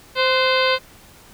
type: harmonic tone with a mistuned harmonic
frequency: 520 Hz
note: C5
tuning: 11 cents flat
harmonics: 1 / 2 / 3 / 4 / 5 / 6 / 7 / 8 / 9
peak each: -19 / -22 / -24 / -25 / -26 / -27 / -27 / -28 / -29 dBFS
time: 0.15-0.79 s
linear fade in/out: 50 ms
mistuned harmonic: 3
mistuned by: -56 cents
effects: pink hiss -47 dBFS RMS until 1.33 s